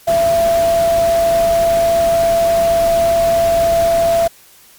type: tone in noise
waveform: sine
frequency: 672 Hz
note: E5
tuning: 33 cents sharp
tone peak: -10 dBFS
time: 0.07-4.28 s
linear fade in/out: 10 ms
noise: pink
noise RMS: -25 dBFS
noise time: 0.07-4.28 s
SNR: +12 dB
effects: white hiss -45 dBFS RMS until 4.78 s + MP3 96 kbps